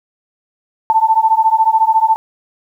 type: beating tone pair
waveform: sine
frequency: 880 / 894 Hz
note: A5 / A5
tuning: 0 / +27 cents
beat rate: 14 Hz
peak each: -12 dBFS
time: 0.9-2.16 s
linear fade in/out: 0 ms
effects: 8-bit